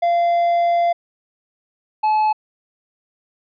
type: tone pair in turn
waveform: triangle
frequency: 689 / 859.4 Hz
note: F5 / A5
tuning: -24 / -41 cents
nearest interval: major third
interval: 383 cents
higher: second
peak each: -12 dBFS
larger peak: neither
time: 0.02-0.93 / 2.03-2.33 s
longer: first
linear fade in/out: 10 ms
effects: resampled to 11025 Hz